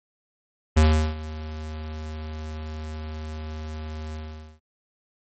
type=tone with ADSR envelope; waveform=square; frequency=77.78 Hz; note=D#2; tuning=in tune; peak=-13 dBFS; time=0.76-4.6 s; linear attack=15 ms; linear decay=370 ms; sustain=-19 dB; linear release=450 ms; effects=MP3 32 kbps